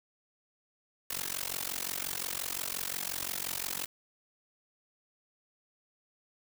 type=noise with amplitude modulation; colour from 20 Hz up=white; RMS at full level=-32 dBFS; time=1.1-3.86 s; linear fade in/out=5 ms; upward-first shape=sine; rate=45.7 Hz; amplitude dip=100%; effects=none